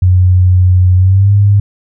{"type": "tone with pitch glide", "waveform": "sine", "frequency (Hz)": [91.3, 101.3], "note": ["F#2", "G#2"], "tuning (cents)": [-23, -43], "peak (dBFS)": -4, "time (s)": [0.02, 1.6], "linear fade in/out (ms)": 5, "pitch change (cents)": 180, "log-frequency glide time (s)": [0.96, 1.33], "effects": []}